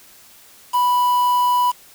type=tone with quantisation; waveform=triangle; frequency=986 Hz; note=B5; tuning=3 cents flat; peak=-12 dBFS; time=0.73-1.72 s; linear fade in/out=20 ms; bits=5; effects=white hiss -47 dBFS RMS until 1.94 s